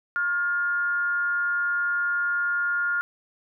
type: tone with frequency modulation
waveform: sine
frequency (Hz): 1415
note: F6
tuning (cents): +22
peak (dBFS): -22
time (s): 0.16-3.01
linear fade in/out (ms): 0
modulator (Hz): 321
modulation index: 0.3
effects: none